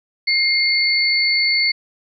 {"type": "tone pair together", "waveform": "sine", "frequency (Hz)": [2124, 4467], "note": ["C7", "C#8"], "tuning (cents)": [25, 12], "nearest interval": "octave + minor second", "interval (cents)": 1287, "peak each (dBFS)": -17, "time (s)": [0.27, 1.72], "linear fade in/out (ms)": 10, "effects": []}